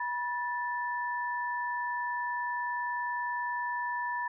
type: tone pair together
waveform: sine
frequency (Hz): 970.2 / 1760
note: B5 / A6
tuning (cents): -31 / 0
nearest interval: minor seventh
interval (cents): 1031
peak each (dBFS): -32 / -35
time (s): 0-4.28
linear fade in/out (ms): 5
effects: none